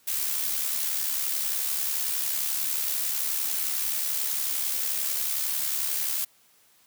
blue noise with amplitude modulation, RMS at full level -26 dBFS, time 0.07-6.25 s, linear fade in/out 10 ms, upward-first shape sine, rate 71.2 Hz, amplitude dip 45%, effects white hiss -61 dBFS RMS until 6.86 s + high-pass 80 Hz 12 dB/octave

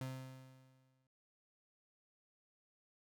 35% pulse tone with exponential decay, 130.81 Hz, C3, in tune, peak -38 dBFS, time 0.01-1.07 s, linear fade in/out 2 ms, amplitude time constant 230 ms, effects none

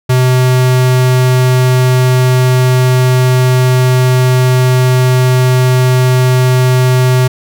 square tone, 127.5 Hz, C3, 44 cents flat, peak -7 dBFS, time 0.09-7.28 s, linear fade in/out 10 ms, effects none

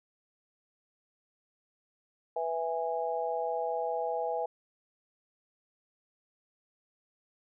sine chord, E major, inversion second, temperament just, 494.4 / 659.3 / 824.1 Hz, B4 / E5 / G#5, +2 / 0 / -14 cents, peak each -34 dBFS, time 2.36-4.46 s, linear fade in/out 5 ms, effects none

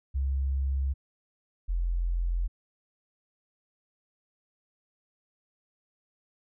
sine tone pair in turn, 67.6 / 43.24 Hz, C#2 / F1, -43 / -16 cents, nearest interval minor sixth, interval 773 cents, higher first, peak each -25 dBFS, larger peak neither, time 0.14-0.94 / 1.68-2.48 s, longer neither, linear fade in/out 20 ms, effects none

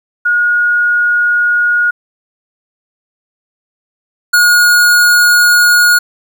sine / square tone pair in turn, 1441 / 1441 Hz, F#6 / F#6, -46 / -46 cents, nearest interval unison, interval 0 cents, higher neither, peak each -8 / -6 dBFS, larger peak second, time 0.25-1.91 / 4.33-5.99 s, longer neither, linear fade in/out 10 ms, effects 8-bit

